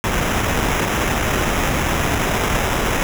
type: noise with sample-and-hold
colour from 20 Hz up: pink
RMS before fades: -19 dBFS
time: 0.04-3.03 s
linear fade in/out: 0 ms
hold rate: 4410 Hz
effects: none